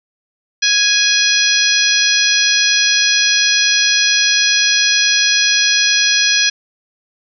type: harmonic tone with a mistuned harmonic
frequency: 830.6 Hz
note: G#5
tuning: in tune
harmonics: 2 / 3 / 4 / 5 / 6 / 7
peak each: -18 / -18 / -18 / -18 / -18 / -18 dBFS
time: 0.62-6.5 s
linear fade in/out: 10 ms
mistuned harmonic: 6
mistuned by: +20 cents
effects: none